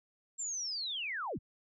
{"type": "linear sweep", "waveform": "sine", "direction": "down", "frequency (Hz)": [7500, 34.75], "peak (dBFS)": -35, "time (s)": [0.38, 1.39], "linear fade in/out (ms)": 20, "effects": []}